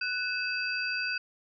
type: tone cluster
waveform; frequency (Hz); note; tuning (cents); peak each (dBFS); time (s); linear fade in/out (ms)
sine; 1488 / 2597 / 4733; F#6 / E7 / D8; +9 / -26 / +13; -32 / -33 / -36; 0.01-1.18; 5
effects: none